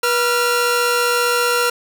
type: tone pair together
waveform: sawtooth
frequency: 484.1 / 1377.2 Hz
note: B4 / F6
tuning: -35 / -25 cents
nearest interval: octave + tritone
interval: 1810 cents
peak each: -14 dBFS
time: 0.03-1.7 s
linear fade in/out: 5 ms
effects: 7-bit